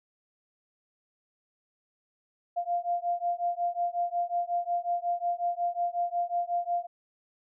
sine beating tone pair, 695 / 700.5 Hz, F5 / F5, -9 / +5 cents, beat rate 5.5 Hz, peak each -30 dBFS, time 2.56-6.87 s, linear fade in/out 20 ms, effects none

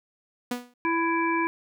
sawtooth tone with exponential decay, 244.9 Hz, B3, 14 cents flat, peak -20 dBFS, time 0.51-0.74 s, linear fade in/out 5 ms, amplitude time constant 49 ms
harmonic tone, 332.4 Hz, E4, 15 cents sharp, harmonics 1 / 3 / 5 / 7, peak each -26 / -26 / -32 / -30 dBFS, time 0.85-1.47 s, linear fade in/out 0 ms
effects none

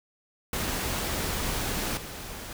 pink noise with level steps, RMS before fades -30 / -39 dBFS, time 0.53-2.53 s, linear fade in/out 2 ms, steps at 1.97 s, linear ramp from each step 2 ms, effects none

